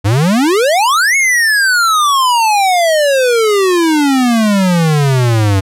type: exponential two-way sweep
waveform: square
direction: up then down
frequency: 94.2 to 2217 to 94.2 Hz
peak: -9 dBFS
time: 0.04-5.61 s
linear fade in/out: 20 ms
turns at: 1.16 s
effects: low-pass 12000 Hz 12 dB/octave